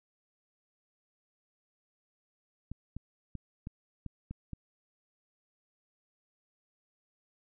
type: clicks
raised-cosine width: 5 ms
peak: -27 dBFS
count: 7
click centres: 2.716 / 2.966 / 3.353 / 3.671 / 4.063 / 4.31 / 4.533 s
effects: none